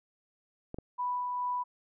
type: clicks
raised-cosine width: 2 ms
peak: -26 dBFS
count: 2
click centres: 0.744 / 0.786 s
type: tone with tremolo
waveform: sine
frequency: 987.8 Hz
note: B5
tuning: in tune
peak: -29 dBFS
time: 0.98-1.64 s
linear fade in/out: 20 ms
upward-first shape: sine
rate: 2.4 Hz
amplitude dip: 25%
effects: none

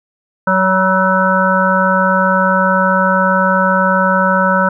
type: harmonic tone with a mistuned harmonic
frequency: 187.6 Hz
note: F#3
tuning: 24 cents sharp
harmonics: 1 / 3 / 5 / 7 / 8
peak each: -16 / -16 / -16 / -16 / -16 dBFS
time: 0.47-4.69 s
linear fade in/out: 5 ms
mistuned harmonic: 5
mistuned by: +39 cents
effects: none

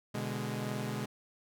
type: chord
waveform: sawtooth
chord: G# diminished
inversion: first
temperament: equal with one note detuned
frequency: 124.26 / 146.83 / 207.7 Hz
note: B2 / D3 / G#3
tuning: +11 / 0 / 0 cents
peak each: -34 / -37 / -34 dBFS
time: 0.14-1.06 s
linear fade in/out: 10 ms
effects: none

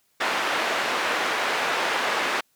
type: band-pass noise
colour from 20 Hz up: white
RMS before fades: -25 dBFS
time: 0.2-2.41 s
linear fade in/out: 10 ms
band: 400 to 2000 Hz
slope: 12 dB/octave
effects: white hiss -67 dBFS RMS until 2.55 s

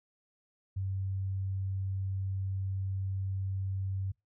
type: tone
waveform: sine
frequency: 96.1 Hz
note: G2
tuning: 34 cents flat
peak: -31 dBFS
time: 0.76-4.12 s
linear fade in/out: 10 ms
effects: noise-tail reverb RT60 0.2 s tail -25 dB re dry

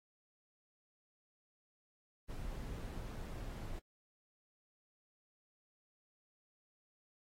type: noise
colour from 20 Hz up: brown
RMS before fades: -44 dBFS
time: 2.28-3.8 s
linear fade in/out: 20 ms
effects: AAC 48 kbps

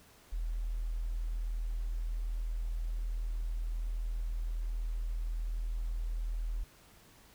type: tone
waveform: sine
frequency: 40.62 Hz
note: E1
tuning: 25 cents flat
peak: -32 dBFS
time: 0.32-6.64 s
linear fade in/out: 10 ms
effects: pink hiss -60 dBFS RMS until 7.34 s

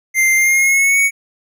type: tone with pitch glide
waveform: square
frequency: 2093 to 2230 Hz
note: C7 to C#7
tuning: 0 to +10 cents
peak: -11 dBFS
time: 0.14-1.11 s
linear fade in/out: 50 ms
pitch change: +110 cents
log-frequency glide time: 0.36-0.99 s
effects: none

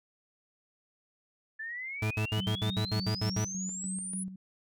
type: exponential sweep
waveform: sine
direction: up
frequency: 1739 to 10210 Hz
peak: -36 dBFS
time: 1.59-4.24 s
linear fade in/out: 10 ms
type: tone bursts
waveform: 40% pulse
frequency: 107.8 Hz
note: A2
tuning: 35 cents flat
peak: -27 dBFS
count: 10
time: 2.02-3.448 s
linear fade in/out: 5 ms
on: 87 ms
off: 62 ms
type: tone with tremolo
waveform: sine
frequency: 188.3 Hz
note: F#3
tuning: 31 cents sharp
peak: -34 dBFS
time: 2.37-4.36 s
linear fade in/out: 5 ms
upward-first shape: square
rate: 3.4 Hz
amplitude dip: 60%
effects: none

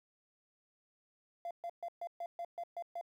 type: tone bursts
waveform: triangle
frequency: 688 Hz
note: F5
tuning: 26 cents flat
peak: -35 dBFS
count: 9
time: 1.45-3.012 s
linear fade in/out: 2 ms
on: 58 ms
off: 130 ms
effects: tanh soft clip ceiling -34 dBFS + 12-bit

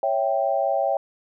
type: chord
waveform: sine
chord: C# diminished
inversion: none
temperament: equal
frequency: 554.4 / 659.3 / 784 Hz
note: C#5 / E5 / G5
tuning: 0 / 0 / 0 cents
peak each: -24 dBFS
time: 0.03-0.97 s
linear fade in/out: 2 ms
effects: none

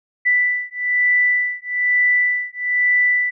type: beating tone pair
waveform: sine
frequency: 1979 / 1980.1 Hz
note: B6 / B6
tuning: +3 / +4 cents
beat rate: 1.1 Hz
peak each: -18 dBFS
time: 0.25-3.31 s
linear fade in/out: 20 ms
effects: none

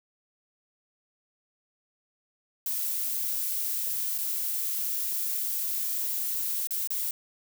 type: noise with dropouts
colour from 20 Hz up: violet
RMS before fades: -30 dBFS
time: 2.66-7.11 s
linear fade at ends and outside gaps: 2 ms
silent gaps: 4.18-4.184 / 6.672-6.707 / 6.874-6.904 s
effects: none

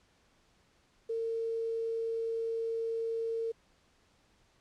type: tone with quantisation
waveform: sine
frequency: 454.9 Hz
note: A#4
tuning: 42 cents flat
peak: -31 dBFS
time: 1.09-3.52 s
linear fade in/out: 10 ms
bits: 10
effects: pink hiss -68 dBFS RMS until 4.6 s + low-pass 7000 Hz 12 dB/octave

